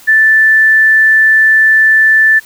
sine tone, 1760 Hz, A6, in tune, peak -4 dBFS, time 0.07-2.4 s, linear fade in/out 20 ms, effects white hiss -39 dBFS RMS until 2.45 s

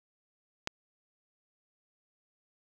click, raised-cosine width 0.2 ms, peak -14 dBFS, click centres 0.674 s, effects none

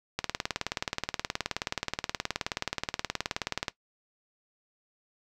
click train, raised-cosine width 0.2 ms, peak -11 dBFS, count 67, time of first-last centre 0.19-3.682 s, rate 18.9 Hz, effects noise-tail reverb RT60 0.1 s tail -18 dB re dry

